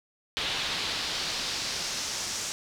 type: noise with band-pass filter sweep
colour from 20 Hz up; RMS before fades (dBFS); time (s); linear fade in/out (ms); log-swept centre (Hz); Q
brown; -32; 0.37-2.52; 0; 3500 to 6500; 1.9
effects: none